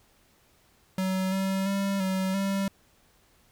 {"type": "tone with pitch steps", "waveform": "square", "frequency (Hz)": [188.3, 192.1, 196.9, 189.2, 195.9], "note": ["F#3", "G3", "G3", "F#3", "G3"], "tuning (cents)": [31, -35, 8, 39, -1], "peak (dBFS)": -26, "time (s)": [0.98, 2.68], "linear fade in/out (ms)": 2, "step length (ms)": 340, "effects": ["pink hiss -63 dBFS RMS until 3.51 s"]}